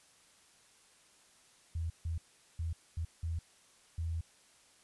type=tone bursts at uneven times; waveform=sine; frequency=82.41 Hz; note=E2; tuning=in tune; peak=-33 dBFS; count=6; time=1.75-1.9 / 2.05-2.18 / 2.59-2.73 / 2.97-3.05 / 3.23-3.39 / 3.98-4.21 s; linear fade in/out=5 ms; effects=white hiss -64 dBFS RMS until 4.83 s + resampled to 24000 Hz